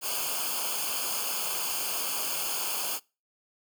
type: noise with comb filter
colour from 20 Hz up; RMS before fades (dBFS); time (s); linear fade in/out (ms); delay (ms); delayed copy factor
white; -31; 0.01-3; 50; 0.52; -0.9
effects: noise-tail reverb RT60 0.3 s tail -24 dB re dry